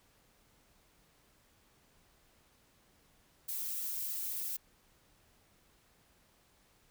violet noise with flanger, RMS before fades -38 dBFS, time 3.48-4.57 s, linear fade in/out 10 ms, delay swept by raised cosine 1.5 to 3.3 ms, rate 3.1 Hz, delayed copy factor +0.85, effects pink hiss -68 dBFS RMS until 6.9 s

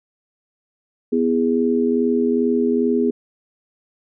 sine chord, E major, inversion second, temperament just, 247.2 / 329.6 / 412 Hz, B3 / E4 / G#4, +2 / 0 / -14 cents, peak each -18 / -24 / -19 dBFS, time 1.12-3.11 s, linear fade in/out 10 ms, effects none

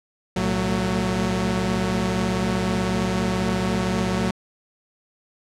sawtooth tone cluster, 64.5 / 113.8 / 185.3 / 223.6 Hz, C2 / A#2 / F#3 / A3, -24 / -41 / +3 / +28 cents, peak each -28 / -25 / -19 / -23 dBFS, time 0.36-4.31 s, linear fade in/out 5 ms, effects low-pass 8000 Hz 12 dB/octave

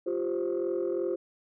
sine chord, F suspended second, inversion none, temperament equal, 349.2 / 392 / 523.3 Hz, F4 / G4 / C5, 0 / 0 / 0 cents, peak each -29 / -31 / -32 dBFS, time 0.06-1.16 s, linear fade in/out 10 ms, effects tanh soft clip ceiling -22 dBFS

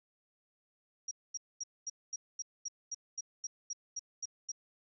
sine tone bursts, 5690 Hz, F8, 31 cents sharp, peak -36 dBFS, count 14, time 1.08-4.518 s, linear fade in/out 5 ms, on 32 ms, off 230 ms, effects none

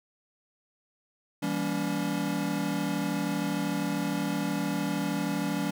square chord, E diminished seventh, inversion none, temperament just, 164.81 / 197.78 / 237.3 / 284.8 Hz, E3 / G3 / Bb3 / Db4, 0 / +16 / +31 / +47 cents, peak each -35 / -33 / -38 / -32 dBFS, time 1.42-5.71 s, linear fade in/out 10 ms, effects none

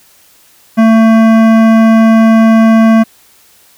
sine tone with hard clipping, 223.8 Hz, A3, 30 cents sharp, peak -5 dBFS, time 0.77-3.04 s, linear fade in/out 20 ms, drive 15 dB, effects white hiss -45 dBFS RMS until 3.77 s

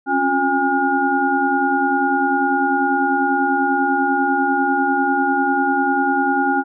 sine tone cluster, 266.2 / 276.3 / 358.6 / 814 / 1430 Hz, C4 / C#4 / F4 / G#5 / F6, +30 / -6 / +46 / -35 / +41 cents, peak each -27 / -21 / -25 / -18 / -21 dBFS, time 0.06-6.64 s, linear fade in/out 50 ms, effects none

